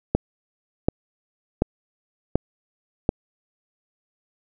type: click train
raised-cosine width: 2 ms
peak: -4 dBFS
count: 5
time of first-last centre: 0.15-3.091 s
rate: 1.36 Hz
effects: none